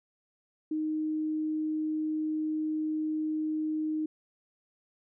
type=tone; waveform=sine; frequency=310.3 Hz; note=D#4; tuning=5 cents flat; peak=-28 dBFS; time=0.71-4.06 s; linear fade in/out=5 ms; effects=none